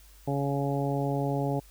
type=harmonic tone; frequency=140 Hz; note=C#3; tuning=18 cents sharp; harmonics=1 / 2 / 3 / 4 / 5 / 6; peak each=-29 / -32 / -34 / -35 / -36 / -37 dBFS; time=0.27-1.6 s; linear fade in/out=10 ms; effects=added 50 Hz sine -52 dBFS peak until 1.7 s + white hiss -58 dBFS RMS until 1.7 s